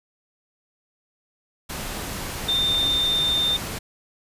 sine tone in noise, 3608 Hz, A7, 43 cents sharp, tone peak -19 dBFS, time 2.48-3.57 s, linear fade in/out 10 ms, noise pink, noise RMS -31 dBFS, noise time 1.69-3.79 s, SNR +9 dB, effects resampled to 32000 Hz

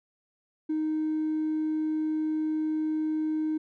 sine tone with hard clipping, 311.1 Hz, D#4, in tune, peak -26 dBFS, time 0.69-3.58 s, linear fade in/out 10 ms, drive 1 dB, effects none

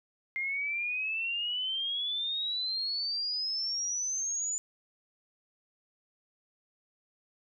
sine exponential sweep, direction up, 2106 to 7040 Hz, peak -30 dBFS, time 0.36-4.58 s, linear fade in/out 0 ms, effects none

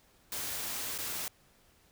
white noise with dropouts, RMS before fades -37 dBFS, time 0.32-1.28 s, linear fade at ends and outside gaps 1 ms, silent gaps 0.979-0.986 s, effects pink hiss -65 dBFS RMS until 1.91 s

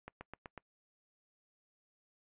accelerating click train, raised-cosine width 0.5 ms, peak -30 dBFS, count 5, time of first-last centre 0.08-0.577 s, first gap 130 ms, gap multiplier 0.97, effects noise-tail reverb RT60 0.1 s tail -24 dB re dry + resampled to 8000 Hz

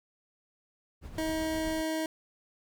brown noise with tremolo, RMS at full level -40 dBFS, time 1.01-1.83 s, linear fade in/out 50 ms, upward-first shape sine, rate 7.8 Hz, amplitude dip 50%
25% pulse tone, 317.7 Hz, D#4, 36 cents sharp, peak -26 dBFS, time 1.18-2.06 s, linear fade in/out 2 ms
effects none

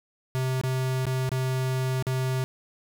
square tone with dropouts, 130 Hz, C3, 11 cents flat, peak -25 dBFS, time 0.35-2.44 s, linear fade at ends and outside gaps 0 ms, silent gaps 0.613-0.636 / 1.054-1.067 / 1.292-1.317 / 2.025-2.068 s, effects none

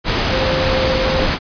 sine tone in noise, 523.3 Hz, C5, in tune, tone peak -18 dBFS, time 0.29-1.28 s, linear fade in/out 50 ms, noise pink, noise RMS -17 dBFS, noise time 0.04-1.39 s, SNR -4 dB, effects resampled to 11025 Hz

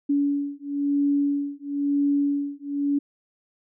sine beating tone pair, 284 / 285 Hz, C#4 / C#4, +42 / +48 cents, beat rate 1 Hz, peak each -24 / -24 dBFS, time 0.09-2.99 s, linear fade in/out 10 ms, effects none

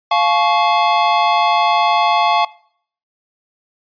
square chord, F augmented, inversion none, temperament equal with one note detuned, 698.5 / 859.4 / 1108.7 Hz, F5 / A5 / C#6, 0 / -41 / 0 cents, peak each -17 dBFS, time 0.11-2.45 s, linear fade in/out 5 ms, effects noise-tail reverb RT60 0.6 s tail -22 dB re dry + resampled to 11025 Hz

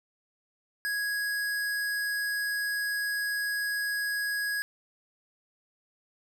square tone, 1661.2 Hz, G#6, in tune, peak -29 dBFS, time 0.85-4.62 s, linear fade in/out 0 ms, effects none

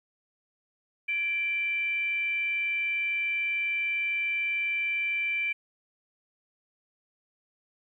sine tone with frequency modulation, 2349 Hz, D7, in tune, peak -26 dBFS, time 1.08-5.53 s, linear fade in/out 10 ms, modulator 668 Hz, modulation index 0.25, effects 11-bit

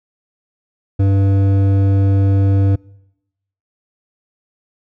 triangle tone with hard clipping, 98 Hz, G2, in tune, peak -12 dBFS, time 0.99-2.76 s, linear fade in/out 10 ms, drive 14 dB, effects noise-tail reverb RT60 0.9 s tail -25 dB re dry

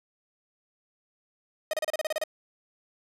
45% pulse tone bursts, 622.3 Hz, D#5, in tune, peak -26 dBFS, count 10, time 1.71-2.238 s, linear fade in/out 2 ms, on 24 ms, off 32 ms, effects resampled to 32000 Hz

